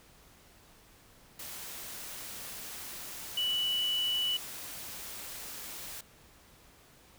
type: tone in noise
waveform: sine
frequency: 2960 Hz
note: F#7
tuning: in tune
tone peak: -28 dBFS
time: 3.37-4.37 s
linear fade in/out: 5 ms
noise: white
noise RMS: -43 dBFS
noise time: 1.39-6.01 s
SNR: +12 dB
effects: pink hiss -59 dBFS RMS until 7.18 s